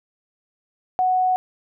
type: tone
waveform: sine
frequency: 740 Hz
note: F#5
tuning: in tune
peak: -16 dBFS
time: 0.99-1.36 s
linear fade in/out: 0 ms
effects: none